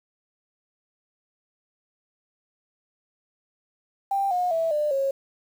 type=tone with pitch steps; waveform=sine; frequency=789 / 719.3 / 655.8 / 598 / 545.2 Hz; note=G5 / F#5 / E5 / D5 / C#5; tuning=+11 / -49 / -9 / +31 / -29 cents; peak=-21 dBFS; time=4.11-5.11 s; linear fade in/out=5 ms; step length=200 ms; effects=8-bit